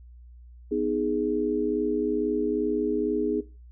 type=chord; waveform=sine; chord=G# minor; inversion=first; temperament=just; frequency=249.2 / 311.5 / 415.3 Hz; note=B3 / D#4 / G#4; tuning=+16 / +2 / 0 cents; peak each=-30 / -28 / -26 dBFS; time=0.71-3.41 s; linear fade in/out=10 ms; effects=noise-tail reverb RT60 0.3 s tail -17 dB re dry + added 60 Hz sine -45 dBFS peak until 3.71 s